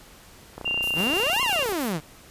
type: click train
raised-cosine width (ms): 1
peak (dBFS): -21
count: 36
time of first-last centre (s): 0.58-1.724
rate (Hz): 30.6
type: tone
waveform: sine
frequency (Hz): 2785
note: F7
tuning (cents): -5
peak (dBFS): -23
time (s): 0.65-1.64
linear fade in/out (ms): 10
type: noise with tremolo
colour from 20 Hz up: violet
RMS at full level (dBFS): -34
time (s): 0.82-1.93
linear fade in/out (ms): 10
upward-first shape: square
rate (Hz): 6.1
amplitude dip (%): 45
type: exponential two-way sweep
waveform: sawtooth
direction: up then down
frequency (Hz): 139.7 to 1107 to 139.7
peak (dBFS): -21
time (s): 0.94-2.01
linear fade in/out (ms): 50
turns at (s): 1.42
effects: pink hiss -49 dBFS RMS until 2.3 s + resampled to 32000 Hz